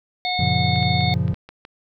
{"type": "harmonic tone", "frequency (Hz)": 727, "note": "F#5", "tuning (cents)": -31, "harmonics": [1, 3, 5, 6], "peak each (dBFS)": [-24, -27, -27, -29], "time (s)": [0.25, 1.14], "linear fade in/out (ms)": 0}
{"type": "chord", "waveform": "triangle", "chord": "Gb major seventh", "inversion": "none", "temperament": "just", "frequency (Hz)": [92.5, 115.62, 138.75, 173.43], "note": ["Gb2", "Bb2", "Db3", "F3"], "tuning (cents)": [0, -14, 2, -12], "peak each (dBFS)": -22, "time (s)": [0.39, 1.34], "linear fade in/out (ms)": 5}
{"type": "clicks", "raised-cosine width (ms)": 0.3, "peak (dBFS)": -23, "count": 7, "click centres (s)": [0.76, 0.828, 1.008, 1.28, 1.344, 1.49, 1.651]}
{"effects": []}